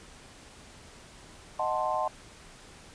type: chord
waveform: sine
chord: D# diminished seventh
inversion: none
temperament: equal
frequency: 622.3 / 740 / 880 / 1046.5 Hz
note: D#5 / F#5 / A5 / C6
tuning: 0 / 0 / 0 / 0 cents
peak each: -32 dBFS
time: 1.59-2.08 s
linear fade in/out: 5 ms
effects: pink hiss -51 dBFS RMS until 2.94 s + resampled to 22050 Hz